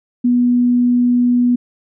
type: tone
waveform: sine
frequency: 244.4 Hz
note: B3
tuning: 18 cents flat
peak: -10 dBFS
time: 0.24-1.56 s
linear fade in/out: 10 ms
effects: none